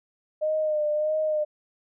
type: tone with vibrato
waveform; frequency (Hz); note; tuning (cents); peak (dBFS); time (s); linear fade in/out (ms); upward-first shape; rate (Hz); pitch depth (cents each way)
sine; 611; D#5; -32; -22; 0.41-1.45; 20; sine; 1.6; 35
effects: none